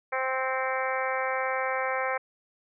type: harmonic tone with a mistuned harmonic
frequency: 261.6 Hz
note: C4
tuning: in tune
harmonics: 2 / 3 / 4 / 5 / 6 / 7 / 8 / 9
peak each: -31 / -33 / -34 / -35 / -36 / -36 / -37 / -38 dBFS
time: 0.12-2.18 s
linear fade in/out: 10 ms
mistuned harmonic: 9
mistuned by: -39 cents
effects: none